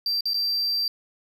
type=tone with dropouts; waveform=triangle; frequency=4699 Hz; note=D8; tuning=in tune; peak=-21 dBFS; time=0.06-0.88 s; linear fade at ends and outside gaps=2 ms; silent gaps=0.208-0.255 / 0.335-0.342 s; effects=none